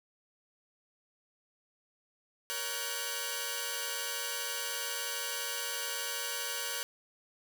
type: tone cluster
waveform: 5% pulse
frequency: 469.5 / 561 / 1521 Hz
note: A#4 / C#5 / F#6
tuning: +12 / +21 / +47 cents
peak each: -29 / -29 / -25 dBFS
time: 2.5-6.83 s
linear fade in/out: 0 ms
effects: none